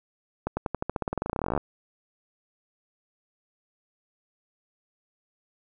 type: accelerating click train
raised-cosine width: 1 ms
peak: -13 dBFS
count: 27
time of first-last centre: 0.47-1.577 s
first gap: 100 ms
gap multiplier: 0.92
effects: none